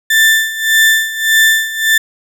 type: tone with tremolo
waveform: 35% pulse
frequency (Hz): 1774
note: A6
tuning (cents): +14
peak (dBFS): -4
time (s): 0.1-1.98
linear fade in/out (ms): 5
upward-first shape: sine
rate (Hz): 1.7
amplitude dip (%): 80
effects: none